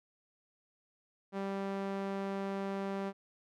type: tone with band-pass filter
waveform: sawtooth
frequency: 196 Hz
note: G3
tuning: in tune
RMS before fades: -37 dBFS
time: 1.32-3.13 s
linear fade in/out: 50 ms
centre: 570 Hz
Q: 0.53
effects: none